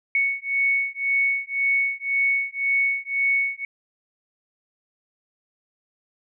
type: beating tone pair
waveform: sine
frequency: 2217 / 2218.9 Hz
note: C#7 / C#7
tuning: 0 / +1 cents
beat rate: 1.9 Hz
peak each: -23 dBFS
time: 0.15-3.65 s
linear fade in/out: 2 ms
effects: none